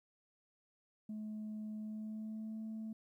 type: tone with pitch glide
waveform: sine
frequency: 214.5 to 220 Hz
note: A3 to A3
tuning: -44 to 0 cents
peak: -39 dBFS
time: 1.09-2.93 s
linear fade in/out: 5 ms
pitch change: +44 cents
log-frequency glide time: 1.78-2.63 s
effects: tanh soft clip ceiling -39 dBFS + 13-bit

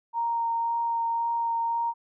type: tone with vibrato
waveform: sine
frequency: 928 Hz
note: A#5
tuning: 8 cents flat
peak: -24 dBFS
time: 0.13-1.94 s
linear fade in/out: 50 ms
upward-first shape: sine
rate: 1.9 Hz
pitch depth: 9 cents each way
effects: none

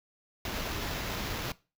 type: noise with sample-and-hold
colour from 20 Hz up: pink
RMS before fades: -35 dBFS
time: 0.45-1.52 s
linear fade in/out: 2 ms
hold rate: 8820 Hz
effects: noise-tail reverb RT60 0.3 s tail -20 dB re dry

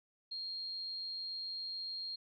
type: tone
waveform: sine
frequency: 4229 Hz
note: C8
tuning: 18 cents sharp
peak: -39 dBFS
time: 0.31-2.16 s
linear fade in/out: 10 ms
effects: none

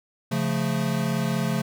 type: chord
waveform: square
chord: Db augmented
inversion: none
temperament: equal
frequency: 138.59 / 174.61 / 220 Hz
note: Db3 / F3 / A3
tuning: 0 / 0 / 0 cents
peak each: -28 dBFS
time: 0.31-1.62 s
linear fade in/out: 10 ms
effects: none

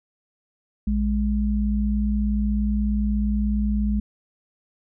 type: tone pair together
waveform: sine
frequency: 58.38 / 207.7 Hz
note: A#1 / G#3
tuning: +3 / 0 cents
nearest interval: octave + minor seventh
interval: 2197 cents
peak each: -22 dBFS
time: 0.87-4 s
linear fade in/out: 5 ms
effects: none

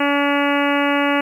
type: harmonic tone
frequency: 285 Hz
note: C#4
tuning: 48 cents sharp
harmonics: 1 / 2 / 3 / 4 / 5 / 6 / 7 / 8 / 9 / 10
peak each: -19 / -22 / -24 / -25 / -26 / -27 / -27 / -28 / -29 / -29 dBFS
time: 0-1.21 s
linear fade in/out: 5 ms
effects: 8-bit

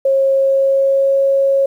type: tone with pitch glide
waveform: sine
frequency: 541 to 547 Hz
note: C#5 to C#5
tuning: -42 to -23 cents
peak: -10 dBFS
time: 0.05-1.66 s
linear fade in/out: 5 ms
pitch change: +19 cents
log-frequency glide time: 0.35-1.18 s
effects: 8-bit

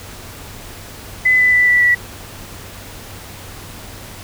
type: tone with pitch steps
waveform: sine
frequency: 2013 / 1996.8 / 1980.7 / 1964.8 / 1948.9 Hz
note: B6 / B6 / B6 / B6 / B6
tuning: +33 / +19 / +5 / -9 / -23 cents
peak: -9 dBFS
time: 1.25-1.95 s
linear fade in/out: 10 ms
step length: 140 ms
effects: added 96 Hz sine -39 dBFS peak until 4.23 s + pink hiss -35 dBFS RMS until 4.23 s

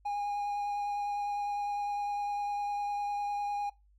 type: tone with vibrato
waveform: triangle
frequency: 818 Hz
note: G#5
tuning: 26 cents flat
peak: -29 dBFS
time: 0.05-3.7 s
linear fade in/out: 10 ms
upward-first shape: sine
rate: 9.9 Hz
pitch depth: 11 cents each way
effects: noise-tail reverb RT60 0.2 s tail -20 dB re dry + added 50 Hz sine -61 dBFS peak until 3.98 s

